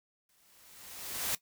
white noise with exponential growth, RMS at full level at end -31 dBFS, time 0.29-1.35 s, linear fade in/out 2 ms, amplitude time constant 230 ms, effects noise-tail reverb RT60 0.1 s tail -17 dB re dry

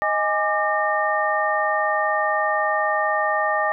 sine tone cluster, 624 / 825 / 1189 / 1832 Hz, D#5 / G#5 / D6 / A#6, +5 / -12 / +21 / -31 cents, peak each -24 dBFS, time 0.02-3.72 s, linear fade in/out 0 ms, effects none

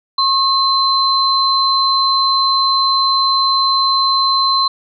sine tone pair together, 1080 / 4080 Hz, C#6 / C8, -45 / -44 cents, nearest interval octave + major seventh, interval 2301 cents, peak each -14 dBFS, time 0.18-4.68 s, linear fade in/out 5 ms, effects none

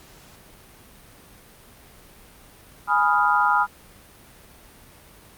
sine chord, F half-diminished seventh, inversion first, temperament equal, 830.6 / 987.8 / 1244.5 / 1396.9 Hz, Ab5 / Cb6 / Eb6 / F6, 0 / 0 / 0 / 0 cents, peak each -22 dBFS, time 2.87-3.67 s, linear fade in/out 50 ms, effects pink hiss -49 dBFS RMS until 5.37 s + Opus 48 kbps

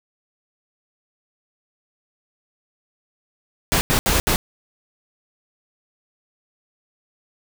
pink noise bursts at uneven times, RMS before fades -18 dBFS, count 4, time 3.72-3.81 / 3.9-3.99 / 4.06-4.2 / 4.27-4.36 s, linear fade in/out 0 ms, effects none

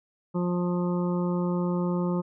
harmonic tone, 176.9 Hz, F3, 23 cents sharp, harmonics 1 / 2 / 3 / 5 / 6 / 7, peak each -25 / -31 / -35 / -39 / -41 / -42 dBFS, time 0.34-2.22 s, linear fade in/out 20 ms, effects none

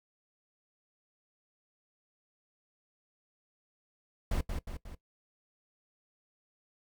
brown noise with echo, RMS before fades -30 dBFS, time 4.31-4.41 s, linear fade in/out 5 ms, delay 180 ms, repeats 3, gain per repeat -5 dB, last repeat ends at 4.95 s, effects noise-tail reverb RT60 0.1 s tail -18 dB re dry

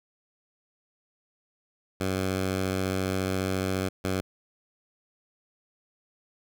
10% pulse tone pair in turn, 94.5 / 94.13 Hz, F#2 / F#2, +37 / +30 cents, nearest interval unison, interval 7 cents, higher first, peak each -18 / -18 dBFS, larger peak neither, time 2-3.89 / 4.04-4.21 s, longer first, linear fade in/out 10 ms, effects none

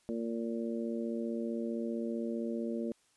harmonic tone, 115.4 Hz, A#2, 17 cents flat, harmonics 2 / 3 / 4 / 5, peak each -35 / -39 / -41 / -43 dBFS, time 0.09-2.92 s, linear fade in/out 0 ms, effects white hiss -70 dBFS RMS until 3.16 s + resampled to 24000 Hz

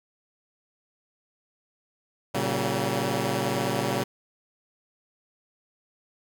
10% pulse chord, G diminished, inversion first, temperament equal with one note detuned, 116.54 / 138.59 / 190.97 Hz, Bb2 / Db3 / G3, 0 / 0 / -45 cents, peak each -21 dBFS, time 2.34-4.04 s, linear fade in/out 10 ms, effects none

